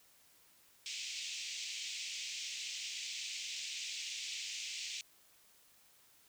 pink band-pass noise, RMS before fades -43 dBFS, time 0.86-5.01 s, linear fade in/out 0 ms, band 2300 to 7500 Hz, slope 48 dB/octave, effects white hiss -66 dBFS RMS until 6.28 s

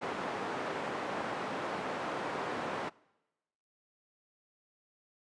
white band-pass noise, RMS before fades -37 dBFS, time 0.01-2.9 s, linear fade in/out 20 ms, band 200 to 1100 Hz, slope 12 dB/octave, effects noise-tail reverb RT60 1.0 s tail -24 dB re dry + resampled to 22050 Hz

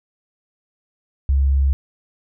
sine tone, 68.4 Hz, C#2, 23 cents flat, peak -13 dBFS, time 1.29-1.73 s, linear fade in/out 0 ms, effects none

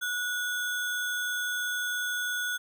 sine tone with sample-and-hold, 1463 Hz, F#6, 20 cents flat, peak -28 dBFS, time 0.01-2.58 s, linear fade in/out 20 ms, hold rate 4900 Hz, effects none

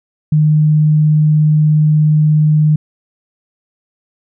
sine tone, 152.8 Hz, D#3, 31 cents flat, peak -7 dBFS, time 0.32-2.76 s, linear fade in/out 5 ms, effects none

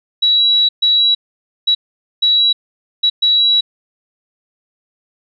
sine tone bursts at uneven times, 3901 Hz, B7, 22 cents flat, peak -9 dBFS, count 6, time 0.22-0.69 / 0.82-1.15 / 1.67-1.75 / 2.22-2.53 / 3.03-3.1 / 3.22-3.61 s, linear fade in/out 10 ms, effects none

